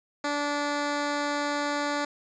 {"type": "tone", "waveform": "10% pulse", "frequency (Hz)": 290.4, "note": "D4", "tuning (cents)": -19, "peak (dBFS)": -18, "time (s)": [0.24, 2.05], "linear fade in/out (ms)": 5, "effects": ["resampled to 16000 Hz", "9-bit"]}